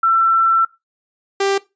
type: tone pair in turn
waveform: sine / sawtooth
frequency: 1342 / 393.8 Hz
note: E6 / G4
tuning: +31 / +8 cents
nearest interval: octave + major sixth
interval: 2123 cents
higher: first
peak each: -11 dBFS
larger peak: neither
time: 0.03-0.65 / 1.4-1.58 s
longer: first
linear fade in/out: 5 ms
effects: noise-tail reverb RT60 0.2 s tail -18 dB re dry + resampled to 16000 Hz